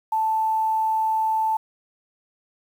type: tone with quantisation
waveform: sine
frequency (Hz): 880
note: A5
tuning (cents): 0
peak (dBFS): -19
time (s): 0.12-1.57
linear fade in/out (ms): 5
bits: 8
effects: none